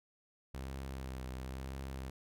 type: tone with vibrato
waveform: sawtooth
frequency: 65.6 Hz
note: C2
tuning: 5 cents sharp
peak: -37 dBFS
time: 0.54-2.1 s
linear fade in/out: 5 ms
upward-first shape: triangle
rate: 0.99 Hz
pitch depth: 45 cents each way
effects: none